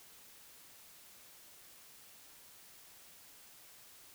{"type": "silence", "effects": ["white hiss -58 dBFS RMS until 4.14 s"]}